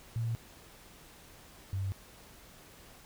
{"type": "tone pair in turn", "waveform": "sine", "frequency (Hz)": [115, 96.66], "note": ["A#2", "G2"], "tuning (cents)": [-23, -24], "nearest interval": "minor third", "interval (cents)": 301, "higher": "first", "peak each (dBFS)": [-30, -31], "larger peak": "first", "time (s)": [[0.16, 0.35], [1.73, 1.92]], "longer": "neither", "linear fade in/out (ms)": 0, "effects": ["pink hiss -55 dBFS RMS until 3.05 s"]}